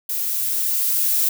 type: noise with level ramp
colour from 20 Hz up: violet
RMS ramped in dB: -24 to -18 dBFS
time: 0.09-1.29 s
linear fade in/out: 5 ms
effects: none